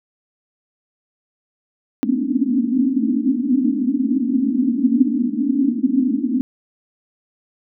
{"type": "band-pass noise", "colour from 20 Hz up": "pink", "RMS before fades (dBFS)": -18, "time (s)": [2.03, 6.41], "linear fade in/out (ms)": 0, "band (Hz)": [230, 290], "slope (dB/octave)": 96, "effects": []}